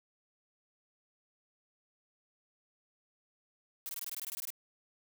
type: noise bursts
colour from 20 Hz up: blue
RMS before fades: -40 dBFS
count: 13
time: 3.86-4.503 s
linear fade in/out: 0 ms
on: 31 ms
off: 20 ms
effects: none